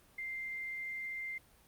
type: tone with quantisation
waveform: sine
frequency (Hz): 2093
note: C7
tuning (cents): 0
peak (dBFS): -38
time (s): 0.18-1.38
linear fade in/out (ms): 5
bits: 11
effects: pink hiss -64 dBFS RMS until 1.67 s + Opus 32 kbps